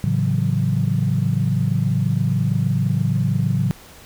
sine chord, F# minor seventh, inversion first, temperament equal, 110 / 138.59 / 164.81 / 185 Hz, A2 / C#3 / E3 / F#3, 0 / 0 / 0 / 0 cents, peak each -21 / -20 / -24 / -23 dBFS, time 0.04-3.71 s, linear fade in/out 0 ms, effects tanh soft clip ceiling -6 dBFS + pink hiss -44 dBFS RMS until 4.05 s

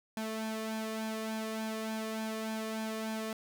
sawtooth tone with flanger, 220 Hz, A3, in tune, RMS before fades -37 dBFS, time 0.17-3.33 s, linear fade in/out 2 ms, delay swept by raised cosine 1.2 to 1.7 ms, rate 3.4 Hz, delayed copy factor +0.65, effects none

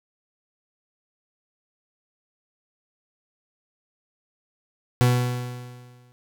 40% pulse tone with exponential decay, 123.47 Hz, B2, in tune, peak -13 dBFS, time 5.01-6.12 s, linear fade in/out 0 ms, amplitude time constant 240 ms, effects none

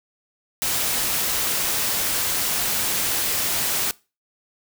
white noise, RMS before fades -23 dBFS, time 0.62-3.91 s, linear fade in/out 0 ms, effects noise-tail reverb RT60 0.3 s tail -22 dB re dry

